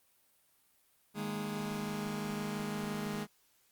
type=chord; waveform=sawtooth; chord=D# suspended fourth; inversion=none; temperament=just; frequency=155.56 / 207.4 / 233.3 Hz; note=D#3 / G#3 / A#3; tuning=0 / -2 / +2 cents; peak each=-38 / -33 / -39 dBFS; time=1.14-3.27 s; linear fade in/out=50 ms; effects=white hiss -70 dBFS RMS until 3.71 s + Opus 32 kbps